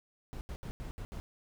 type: noise bursts at uneven times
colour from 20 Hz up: brown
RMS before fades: -41 dBFS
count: 6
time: 0.33-0.41 / 0.49-0.56 / 0.63-0.71 / 0.8-0.91 / 0.98-1.05 / 1.12-1.2 s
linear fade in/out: 0 ms
effects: none